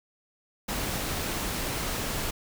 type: noise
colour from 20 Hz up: pink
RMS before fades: -31 dBFS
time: 0.68-2.31 s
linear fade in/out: 10 ms
effects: none